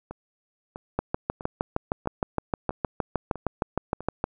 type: two click trains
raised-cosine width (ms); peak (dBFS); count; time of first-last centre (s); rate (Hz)
1; -22 / -10; 7 / 22; 0.11-4.006 / 0.99-4.241; 1.54 / 6.46
effects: none